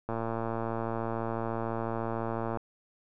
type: click train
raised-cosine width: 1 ms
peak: -19 dBFS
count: 284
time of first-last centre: 0.09-2.572 s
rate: 114 Hz
effects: none